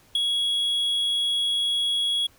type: tone with ADSR envelope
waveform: triangle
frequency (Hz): 3334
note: G#7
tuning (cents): +6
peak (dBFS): -16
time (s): 0.15-2.27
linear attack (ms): 4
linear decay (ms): 12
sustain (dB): -4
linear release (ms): 8
effects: pink hiss -57 dBFS RMS until 2.38 s